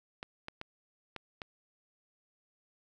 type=clicks; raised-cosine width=0.3 ms; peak=-24 dBFS; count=5; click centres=0.229 / 0.484 / 0.614 / 1.163 / 1.418 s; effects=none